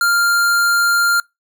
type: tone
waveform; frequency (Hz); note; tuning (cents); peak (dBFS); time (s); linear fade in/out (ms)
square; 1396.9; F6; 0; -13; 0.01-1.2; 2
effects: noise-tail reverb RT60 0.2 s tail -25 dB re dry